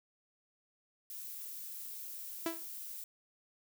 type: noise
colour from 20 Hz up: violet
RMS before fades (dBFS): -45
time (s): 1.1-3.04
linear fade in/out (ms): 2
type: tone with exponential decay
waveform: sawtooth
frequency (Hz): 331.5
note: E4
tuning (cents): +10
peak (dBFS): -27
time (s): 2.46-2.65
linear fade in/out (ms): 2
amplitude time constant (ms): 40
effects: none